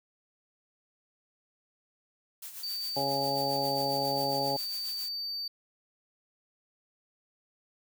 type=noise with tremolo; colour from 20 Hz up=blue; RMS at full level=-41 dBFS; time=2.42-5.09 s; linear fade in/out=5 ms; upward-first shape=sine; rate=7.4 Hz; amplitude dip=60%
type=tone; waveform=triangle; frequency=4601 Hz; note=D8; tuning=36 cents flat; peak=-32 dBFS; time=2.63-5.48 s; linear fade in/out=5 ms
type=harmonic tone; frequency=138.59 Hz; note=C#3; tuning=in tune; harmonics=1 / 2 / 3 / 4 / 5 / 6; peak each=-40 / -38 / -38 / -33 / -38 / -32 dBFS; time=2.96-4.57 s; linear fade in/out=10 ms
effects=none